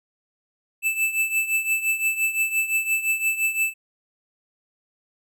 square tone with tremolo, 2637 Hz, E7, in tune, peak -18 dBFS, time 0.82-3.74 s, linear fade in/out 50 ms, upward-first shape triangle, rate 5.8 Hz, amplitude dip 80%, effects none

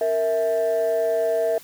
sine tone pair together, 462.9 / 653.5 Hz, A#4 / E5, -12 / -15 cents, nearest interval tritone, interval 597 cents, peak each -21 / -19 dBFS, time 0.01-1.58 s, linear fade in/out 2 ms, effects tanh soft clip ceiling -15 dBFS + white hiss -46 dBFS RMS until 1.63 s

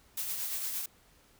blue noise with tremolo, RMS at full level -34 dBFS, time 0.17-0.86 s, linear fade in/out 5 ms, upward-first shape sine, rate 8.7 Hz, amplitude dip 35%, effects pink hiss -63 dBFS RMS until 1.39 s

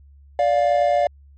triangle tone pair together, 582.7 / 704 Hz, D5 / F5, -14 / +14 cents, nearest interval minor third, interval 328 cents, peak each -16 dBFS, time 0.39-1.07 s, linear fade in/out 2 ms, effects added 70 Hz sine -45 dBFS peak until 1.37 s + MP3 32 kbps

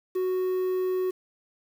triangle tone with quantisation, 370 Hz, F#4, in tune, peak -22 dBFS, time 0.15-1.11 s, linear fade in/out 10 ms, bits 8, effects none

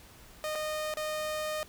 sawtooth tone with dropouts, 615 Hz, D#5, 20 cents flat, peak -28 dBFS, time 0.44-1.63 s, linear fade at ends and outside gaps 0 ms, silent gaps 0.552-0.556 / 0.939-0.971 s, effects added 60 Hz sine -63 dBFS peak until 1.68 s + pink hiss -54 dBFS RMS until 1.68 s

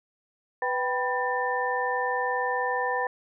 sine tone cluster, 497.3 / 778 / 987 / 1790 Hz, B4 / G5 / B5 / A6, +12 / -13 / -1 / +29 cents, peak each -30 dBFS, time 0.62-3.07 s, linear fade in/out 2 ms, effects none

